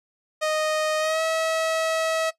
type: tone with pitch glide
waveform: sawtooth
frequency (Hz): 620 to 644.8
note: D#5 to E5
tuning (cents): -6 to -38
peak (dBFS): -18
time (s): 0.41-2.31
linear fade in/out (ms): 20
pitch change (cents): +68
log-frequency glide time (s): 0.99-1.22
effects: noise-tail reverb RT60 0.1 s tail -17 dB re dry + low-pass 9000 Hz 12 dB/octave